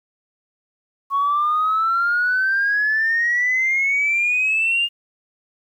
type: exponential sweep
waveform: sine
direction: up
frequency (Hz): 1100 to 2838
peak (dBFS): -15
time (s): 1.1-4.89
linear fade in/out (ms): 50
effects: tanh soft clip ceiling -12 dBFS + 9-bit